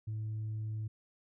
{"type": "tone", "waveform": "sine", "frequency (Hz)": 108.6, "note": "A2", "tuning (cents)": -22, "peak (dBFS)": -33, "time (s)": [0.07, 0.88], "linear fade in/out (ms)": 10, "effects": ["tanh soft clip ceiling -33 dBFS"]}